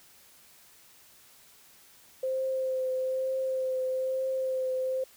sine tone with vibrato, 521 Hz, C5, 7 cents flat, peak -27 dBFS, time 2.23-5.04 s, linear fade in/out 5 ms, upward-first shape triangle, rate 1.1 Hz, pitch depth 19 cents each way, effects white hiss -57 dBFS RMS until 5.16 s

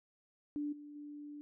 sine tone with level steps, 293.4 Hz, D4, 2 cents flat, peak -35 / -48 / -45 dBFS, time 0.56-1.41 s, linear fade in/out 0 ms, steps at 0.72 / 0.95 s, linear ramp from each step 10 ms, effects none

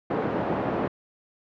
white band-pass noise, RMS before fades -27 dBFS, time 0.1-0.88 s, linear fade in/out 5 ms, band 130 to 640 Hz, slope 12 dB/octave, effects low-pass 3000 Hz 12 dB/octave

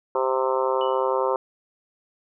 harmonic tone, 130.81 Hz, C3, in tune, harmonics 3 / 4 / 5 / 6 / 7 / 8 / 9 / 10, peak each -26 / -24 / -34 / -35 / -27 / -29 / -34 / -35 dBFS, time 0.15-1.36 s, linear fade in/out 2 ms
sine tone with exponential decay, 2960 Hz, F#7, in tune, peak -32 dBFS, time 0.81-1.14 s, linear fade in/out 1 ms, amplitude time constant 70 ms
effects none

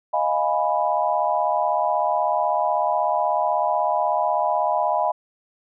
sine chord, F half-diminished seventh, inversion third, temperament equal, 622.3 / 698.5 / 830.6 / 987.8 Hz, Eb5 / F5 / Ab5 / Cb6, 0 / 0 / 0 / 0 cents, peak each -24 dBFS, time 0.13-5.12 s, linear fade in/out 10 ms, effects none

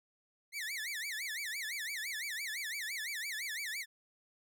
sawtooth tone with vibrato, 1990 Hz, B6, 13 cents sharp, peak -34 dBFS, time 0.52-3.86 s, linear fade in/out 50 ms, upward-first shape sine, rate 5.9 Hz, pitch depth 270 cents each way, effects none

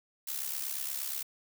blue noise with amplitude modulation, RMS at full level -33 dBFS, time 0.27-1.23 s, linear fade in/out 10 ms, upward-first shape sine, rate 68.5 Hz, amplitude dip 70%, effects none

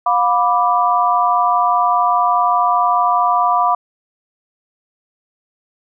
sine chord, B diminished, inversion second, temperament equal with one note detuned, 712.7 / 987.8 / 1174.7 Hz, F5 / B5 / D6, +35 / 0 / 0 cents, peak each -16 dBFS, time 0.06-3.75 s, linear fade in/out 5 ms, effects none

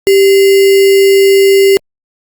sine tone with sample-and-hold, 392 Hz, G4, in tune, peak -3 dBFS, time 0.07-1.77 s, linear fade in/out 0 ms, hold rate 2450 Hz, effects Opus 48 kbps

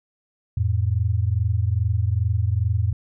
sine tone pair together, 87.58 / 110 Hz, F2 / A2, +5 / 0 cents, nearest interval major third, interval 395 cents, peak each -21 dBFS, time 0.57-2.93 s, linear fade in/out 5 ms, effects none

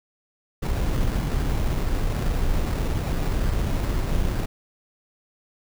brown noise with sample-and-hold, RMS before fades -23 dBFS, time 0.62-4.46 s, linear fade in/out 10 ms, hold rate 3150 Hz, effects none

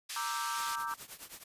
pink band-pass noise, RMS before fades -41 dBFS, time 0.09-0.76 s, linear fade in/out 10 ms, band 2600 to 11000 Hz, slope 12 dB/octave
sine chord, E half-diminished seventh, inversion second, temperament equal, 932.3 / 1174.7 / 1318.5 / 1568 Hz, Bb5 / D6 / E6 / G6, 0 / 0 / 0 / 0 cents, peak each -39 / -38 / -40 / -42 dBFS, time 0.16-0.94 s, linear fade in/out 2 ms
white noise with tremolo, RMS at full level -44 dBFS, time 0.57-1.44 s, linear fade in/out 10 ms, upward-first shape triangle, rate 9.4 Hz, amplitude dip 90%
effects resampled to 32000 Hz

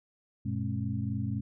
sine tone cluster, 96.3 / 120.2 / 209.3 / 270.4 Hz, G2 / B2 / G#3 / C#4, -30 / -46 / +14 / -43 cents, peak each -35 / -33 / -35 / -39 dBFS, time 0.45-1.41 s, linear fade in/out 10 ms, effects none

